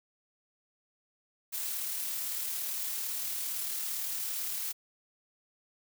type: noise with amplitude modulation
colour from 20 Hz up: blue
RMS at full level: -34 dBFS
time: 1.52-4.73 s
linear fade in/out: 20 ms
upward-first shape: sine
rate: 37.7 Hz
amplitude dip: 25%
effects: none